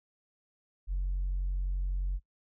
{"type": "tone", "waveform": "sine", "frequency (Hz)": 45.85, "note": "F#1", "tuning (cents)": -15, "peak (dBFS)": -27, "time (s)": [0.87, 2.2], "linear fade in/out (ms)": 50, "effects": ["noise-tail reverb RT60 0.1 s tail -23 dB re dry", "tanh soft clip ceiling -26 dBFS"]}